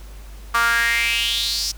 sawtooth tone with high-pass filter sweep, 233.1 Hz, A#3, in tune, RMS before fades -20 dBFS, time 0.54-1.72 s, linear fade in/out 10 ms, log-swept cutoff 1200 to 5500 Hz, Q 5.4, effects added 50 Hz sine -35 dBFS peak until 1.77 s + pink hiss -47 dBFS RMS until 1.77 s

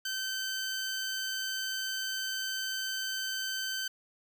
15% pulse tone, 1541 Hz, G6, 30 cents flat, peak -26 dBFS, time 0.05-3.88 s, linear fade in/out 5 ms, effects none

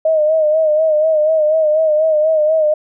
sine tone with vibrato, 622.3 Hz, D#5, in tune, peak -10 dBFS, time 0.05-2.74 s, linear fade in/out 5 ms, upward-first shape sine, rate 4.1 Hz, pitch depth 56 cents each way, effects none

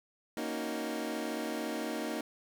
25% pulse chord, D# minor seventh, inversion second, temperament equal, 233.1 / 277.2 / 311.1 / 370 Hz, A#3 / C#4 / D#4 / F#4, 0 / 0 / 0 / 0 cents, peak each -35 / -38 / -34 / -40 dBFS, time 0.37-2.21 s, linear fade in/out 2 ms, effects none

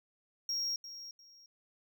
triangle tone with echo, 5588 Hz, F8, in tune, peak -31 dBFS, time 0.49-0.76 s, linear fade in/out 2 ms, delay 350 ms, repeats 2, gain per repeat -12 dB, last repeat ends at 1.46 s, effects none

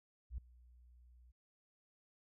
sine tone with ADSR envelope, 60.7 Hz, B1, 29 cents flat, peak -37 dBFS, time 0.3-1.32 s, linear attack 79 ms, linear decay 5 ms, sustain -23 dB, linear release 16 ms, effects none

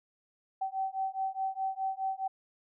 sine beating tone pair, 766 / 770.8 Hz, G5 / G5, -40 / -29 cents, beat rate 4.8 Hz, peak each -34 / -34 dBFS, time 0.61-2.28 s, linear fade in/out 10 ms, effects none

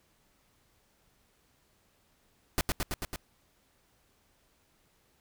pink noise with echo, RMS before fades -27 dBFS, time 2.58-2.61 s, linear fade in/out 0 ms, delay 110 ms, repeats 5, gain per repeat -2 dB, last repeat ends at 3.16 s, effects pink hiss -69 dBFS RMS until 5.2 s

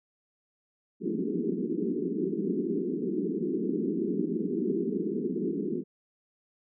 white band-pass noise, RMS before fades -30 dBFS, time 1-5.84 s, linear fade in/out 50 ms, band 170 to 420 Hz, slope 96 dB/octave, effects none

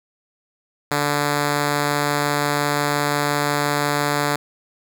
5% pulse tone, 145.7 Hz, D3, 13 cents flat, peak -7 dBFS, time 0.91-4.36 s, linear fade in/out 5 ms, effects none

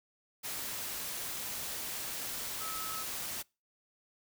sine tone in noise, 1292 Hz, E6, 35 cents flat, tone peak -41 dBFS, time 2.6-3.04 s, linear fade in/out 20 ms, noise white, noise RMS -39 dBFS, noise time 0.43-3.43 s, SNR -5 dB, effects noise-tail reverb RT60 0.3 s tail -26 dB re dry

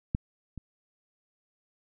clicks, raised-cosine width 5 ms, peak -14 / -27 dBFS, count 2, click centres 0.149 / 0.577 s, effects none

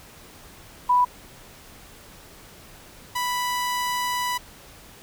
sine / sawtooth tone pair in turn, 987.8 / 987.8 Hz, B5 / B5, 0 / 0 cents, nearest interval unison, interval 0 cents, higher neither, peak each -15 / -20 dBFS, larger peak first, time 0.89-1.05 / 3.15-4.38 s, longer second, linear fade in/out 10 ms, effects pink hiss -47 dBFS RMS until 5.02 s

